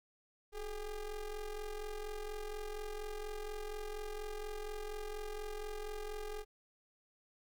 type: ring-modulated tone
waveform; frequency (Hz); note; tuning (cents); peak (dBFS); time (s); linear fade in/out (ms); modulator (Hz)
square; 200.9; G3; +43; -38; 0.52-6.45; 50; 223
effects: 13-bit